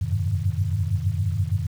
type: tone cluster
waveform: sine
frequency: 88.6 / 97.1 / 103.6 / 128.1 / 154.6 Hz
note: F2 / G2 / G#2 / C3 / D#3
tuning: +25 / -16 / -4 / -36 / -11 cents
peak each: -26 / -26 / -26 / -32 / -31 dBFS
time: 0.01-1.67 s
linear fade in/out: 10 ms
effects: 8-bit